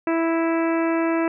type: harmonic tone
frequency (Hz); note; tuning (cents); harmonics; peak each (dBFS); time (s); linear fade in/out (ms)
329.6; E4; 0; 1 / 2 / 3 / 4 / 5 / 6 / 7 / 8; -20 / -26 / -30 / -32 / -34 / -36 / -37 / -38; 0.07-1.28; 2
effects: none